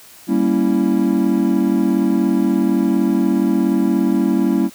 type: chord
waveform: triangle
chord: G diminished seventh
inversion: none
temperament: equal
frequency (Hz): 196 / 233.1 / 277.2 / 329.6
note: G3 / Bb3 / Db4 / Fb4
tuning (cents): 0 / 0 / 0 / 0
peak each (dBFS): -17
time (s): 0.27-4.7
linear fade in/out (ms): 50
effects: white hiss -43 dBFS RMS until 4.74 s + high-pass 60 Hz 12 dB/octave